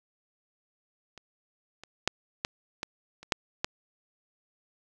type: clicks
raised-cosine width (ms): 0.2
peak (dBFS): -28 / -27 / -6 / -11 / -15 / -29 / -6 / -9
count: 8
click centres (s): 1.177 / 1.836 / 2.076 / 2.449 / 2.831 / 3.23 / 3.322 / 3.645
effects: none